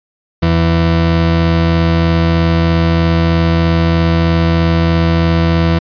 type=tone pair together; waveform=40% pulse; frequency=83.15 / 166.3 Hz; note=E2 / E3; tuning=+16 / +16 cents; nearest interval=octave; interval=1200 cents; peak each=-12 dBFS; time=0.42-5.79 s; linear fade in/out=10 ms; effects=resampled to 11025 Hz